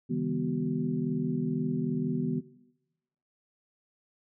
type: tone cluster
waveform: sine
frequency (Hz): 138.7 / 161 / 199.8 / 244.8 / 377.2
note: C#3 / E3 / G3 / B3 / F#4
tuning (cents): +1 / -41 / +33 / -15 / +33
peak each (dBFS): -37 / -33 / -37 / -30 / -38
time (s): 0.09-2.41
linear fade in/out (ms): 20
effects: noise-tail reverb RT60 0.9 s tail -17 dB re dry